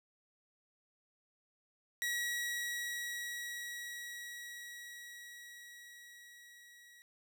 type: tone with level ramp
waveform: sawtooth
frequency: 1917 Hz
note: A#6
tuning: 48 cents sharp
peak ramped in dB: -30 to -54 dBFS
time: 2.02-7.02 s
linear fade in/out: 0 ms
effects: none